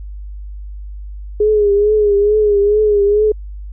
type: tone with vibrato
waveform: sine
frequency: 415.3 Hz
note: G#4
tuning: in tune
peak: -9 dBFS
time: 1.4-3.32 s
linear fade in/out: 5 ms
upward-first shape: triangle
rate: 2.3 Hz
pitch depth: 69 cents each way
effects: added 50 Hz sine -26 dBFS peak until 3.72 s

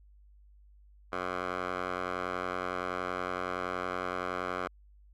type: tone with band-pass filter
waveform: 10% pulse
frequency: 90.7 Hz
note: F#2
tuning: 34 cents flat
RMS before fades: -35 dBFS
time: 1.12-4.68 s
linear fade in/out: 10 ms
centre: 1100 Hz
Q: 1.7
effects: added 50 Hz sine -55 dBFS peak until 5.13 s

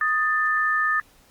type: tone pair together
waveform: sine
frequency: 1244.5 / 1772.7 Hz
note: D#6 / A6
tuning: 0 / +12 cents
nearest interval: tritone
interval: 612 cents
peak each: -23 / -21 dBFS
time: 0.01-1 s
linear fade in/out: 2 ms
effects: pink hiss -56 dBFS RMS until 1.3 s + Opus 32 kbps

